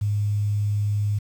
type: tone with quantisation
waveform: sine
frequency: 103.5 Hz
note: G#2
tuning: 5 cents flat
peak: -20 dBFS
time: 0.01-1.19 s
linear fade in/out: 10 ms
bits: 8
effects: none